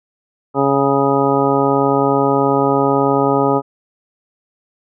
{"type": "harmonic tone", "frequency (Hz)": 138.4, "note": "C#3", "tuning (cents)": -2, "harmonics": [1, 2, 3, 4, 5, 6, 7, 9], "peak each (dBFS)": [-23, -18, -17, -20, -23, -20, -23, -21], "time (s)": [0.54, 3.62], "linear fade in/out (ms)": 50, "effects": []}